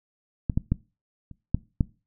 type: clicks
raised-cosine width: 5 ms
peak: -11 / -10 / -9 / -30 / -9 / -8 dBFS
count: 6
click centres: 0.498 / 0.575 / 0.72 / 1.313 / 1.546 / 1.808 s
effects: noise-tail reverb RT60 0.3 s tail -21 dB re dry